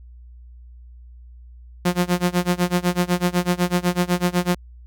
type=tone with tremolo; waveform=sawtooth; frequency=177.6 Hz; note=F3; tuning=29 cents sharp; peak=-11 dBFS; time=1.85-4.55 s; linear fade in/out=5 ms; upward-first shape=sine; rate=8 Hz; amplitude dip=95%; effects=added 60 Hz sine -40 dBFS peak until 4.86 s